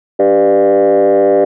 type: tone with frequency modulation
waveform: sine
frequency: 493.9 Hz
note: B4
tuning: in tune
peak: -5 dBFS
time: 0.19-1.45 s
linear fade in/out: 10 ms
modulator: 102 Hz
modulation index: 1.6
effects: tanh soft clip ceiling -4 dBFS